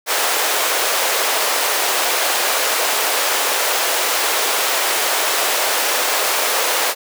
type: high-pass noise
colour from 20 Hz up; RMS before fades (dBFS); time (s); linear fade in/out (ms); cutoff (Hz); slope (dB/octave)
pink; -18; 0.06-6.95; 50; 470; 24
effects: none